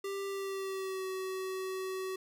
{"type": "tone with pitch glide", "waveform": "square", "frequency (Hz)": [394.4, 377.5], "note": ["G4", "F#4"], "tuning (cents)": [11, 35], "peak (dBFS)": -36, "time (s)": [0.04, 2.16], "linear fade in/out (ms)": 5, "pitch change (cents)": -76, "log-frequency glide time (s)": [0.28, 1.06], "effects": []}